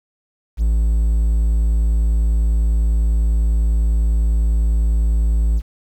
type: tone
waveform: triangle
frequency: 55 Hz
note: A1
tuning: in tune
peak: -11 dBFS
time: 0.57-5.62 s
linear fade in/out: 50 ms
effects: 8-bit

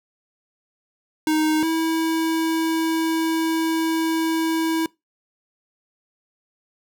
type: tone pair in turn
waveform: square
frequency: 311.1 / 324.5 Hz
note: D#4 / E4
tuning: 0 / -27 cents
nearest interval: minor second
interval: 73 cents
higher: second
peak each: -18 / -20 dBFS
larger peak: first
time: 1.27-1.63 / 1.63-4.86 s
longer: second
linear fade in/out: 2 ms
effects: noise-tail reverb RT60 0.2 s tail -23 dB re dry

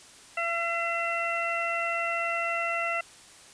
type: harmonic tone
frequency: 677 Hz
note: E5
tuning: 46 cents sharp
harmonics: 1 / 2 / 3 / 4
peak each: -32 / -32 / -32 / -32 dBFS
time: 0.37-3.01 s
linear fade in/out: 5 ms
effects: white hiss -51 dBFS RMS until 3.53 s + resampled to 22050 Hz

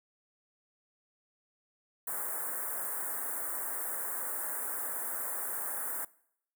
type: band-stop noise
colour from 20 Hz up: white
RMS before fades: -36 dBFS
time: 2.07-6.05 s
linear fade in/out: 5 ms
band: 1800 to 8300 Hz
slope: 48 dB/octave
effects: noise-tail reverb RT60 0.7 s tail -22 dB re dry + high-pass 400 Hz 12 dB/octave

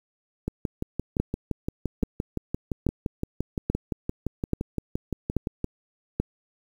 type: two click trains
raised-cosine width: 3 ms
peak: -14 / -10 dBFS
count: 31 / 7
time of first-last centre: 0.48-5.644 / 1.2-6.2 s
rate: 5.81 / 1.2 Hz
effects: 8-bit

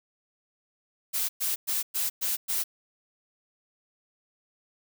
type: noise bursts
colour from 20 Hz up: blue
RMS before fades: -28 dBFS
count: 6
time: 1.13-2.64 s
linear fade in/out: 20 ms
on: 160 ms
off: 110 ms
effects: none

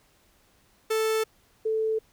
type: tone pair in turn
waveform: 45% pulse / sine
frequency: 440 / 440 Hz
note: A4 / A4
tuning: 0 / 0 cents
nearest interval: unison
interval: 0 cents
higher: neither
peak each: -23 dBFS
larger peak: neither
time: 0.9-1.24 / 1.65-1.99 s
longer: neither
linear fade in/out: 10 ms
effects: pink hiss -63 dBFS RMS until 2.12 s

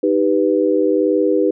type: chord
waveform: sine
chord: Eb augmented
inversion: none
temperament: equal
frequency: 311.1 / 392 / 493.9 Hz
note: Eb4 / G4 / B4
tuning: 0 / 0 / 0 cents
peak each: -17 dBFS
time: 0.03-1.51 s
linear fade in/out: 5 ms
effects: none

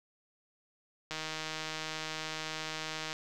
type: click train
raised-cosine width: 0.2 ms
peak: -20 dBFS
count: 318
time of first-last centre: 1.11-3.129 s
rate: 157 Hz
effects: none

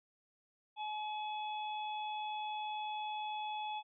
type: harmonic tone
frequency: 851 Hz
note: G#5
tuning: 42 cents sharp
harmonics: 1 / 3 / 4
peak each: -38 / -49 / -48 dBFS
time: 0.76-3.83 s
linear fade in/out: 50 ms
effects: none

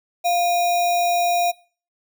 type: tone with sample-and-hold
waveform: sine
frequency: 698.5 Hz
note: F5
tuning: in tune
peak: -16 dBFS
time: 0.24-1.52 s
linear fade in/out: 20 ms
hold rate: 3150 Hz
effects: noise-tail reverb RT60 0.4 s tail -22 dB re dry

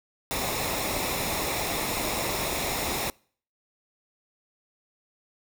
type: noise with comb filter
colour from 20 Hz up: pink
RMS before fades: -29 dBFS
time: 0.31-3.1 s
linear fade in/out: 0 ms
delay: 0.65 ms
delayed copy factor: -0.55
effects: noise-tail reverb RT60 0.5 s tail -26 dB re dry

